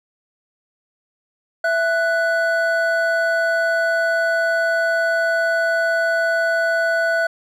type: tone pair together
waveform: triangle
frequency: 664.2 / 1482 Hz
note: E5 / F#6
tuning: +13 / +2 cents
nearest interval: octave + major second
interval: 1389 cents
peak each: -17 / -17 dBFS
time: 1.64-7.27 s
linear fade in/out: 5 ms
effects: none